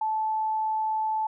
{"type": "tone", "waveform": "sine", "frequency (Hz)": 872, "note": "A5", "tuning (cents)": -16, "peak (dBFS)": -24, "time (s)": [0.01, 1.27], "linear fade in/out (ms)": 5, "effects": []}